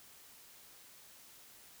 silence, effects white hiss -58 dBFS RMS until 1.8 s

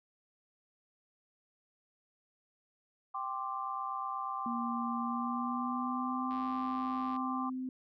sine chord, G suspended fourth, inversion none, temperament equal, 784 / 1046.5 / 1174.7 Hz, G5 / C6 / D6, 0 / 0 / 0 cents, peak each -41 / -39 / -38 dBFS, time 3.14-7.5 s, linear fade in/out 10 ms
sine tone with pitch glide, 236.1 to 257.5 Hz, A#3 to C4, +22 to -28 cents, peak -35 dBFS, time 4.46-7.69 s, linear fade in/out 2 ms, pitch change +150 cents, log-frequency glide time 5.01-6.38 s
click train, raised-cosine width 0.3 ms, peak -36 dBFS, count 88, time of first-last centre 6.31-7.163 s, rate 102 Hz
effects none

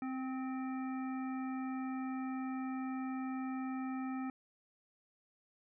harmonic tone with a mistuned harmonic, 261.6 Hz, C4, in tune, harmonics 1 / 3 / 5 / 7 / 9, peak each -37 / -47 / -49 / -55 / -56 dBFS, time 0.02-4.3 s, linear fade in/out 2 ms, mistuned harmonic 5, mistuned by -30 cents, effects none

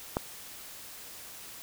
click, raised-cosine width 1 ms, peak -13 dBFS, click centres 0.169 s, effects white hiss -46 dBFS RMS until 1.62 s

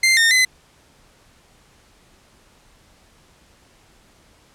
sawtooth tone with pitch steps, 2089 / 1829 / 2031 Hz, C7 / A#6 / B6, -3 / -33 / +48 cents, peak -9 dBFS, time 0.03-0.45 s, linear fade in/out 5 ms, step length 140 ms, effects pink hiss -54 dBFS RMS until 4.54 s + low-pass 10000 Hz 12 dB/octave

